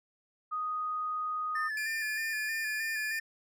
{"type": "tone", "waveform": "sine", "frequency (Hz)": 1244.5, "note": "D#6", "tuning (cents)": 0, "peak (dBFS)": -31, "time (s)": [0.51, 1.69], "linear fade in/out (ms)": 20}
{"type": "tone with vibrato", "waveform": "triangle", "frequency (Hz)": 1760, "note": "A6", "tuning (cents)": 0, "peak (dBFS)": -31, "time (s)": [1.55, 3.2], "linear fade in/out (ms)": 5, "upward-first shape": "square", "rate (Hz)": 3.2, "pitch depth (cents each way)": 32}
{"type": "tone with pitch glide", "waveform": "sawtooth", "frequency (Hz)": [2400, 2419], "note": ["D7", "D#7"], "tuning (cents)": [37, -49], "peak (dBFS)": -33, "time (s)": [1.77, 3.19], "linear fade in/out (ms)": 2, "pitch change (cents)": 14, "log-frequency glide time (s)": [1.91, 2.2]}
{"effects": []}